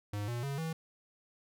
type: tone with pitch steps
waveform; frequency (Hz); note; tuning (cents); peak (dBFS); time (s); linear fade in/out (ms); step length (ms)
square; 103.1 / 119.81 / 139.22 / 161.78; G#2 / A#2 / C#3 / E3; -12 / +48 / +8 / -32; -35; 0.13-0.73; 5; 150
effects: none